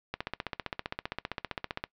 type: click train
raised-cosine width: 0.3 ms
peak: -16 dBFS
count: 27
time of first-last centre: 0.14-1.839 s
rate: 15.3 Hz
effects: noise-tail reverb RT60 0.1 s tail -21 dB re dry + low-pass 5000 Hz 12 dB/octave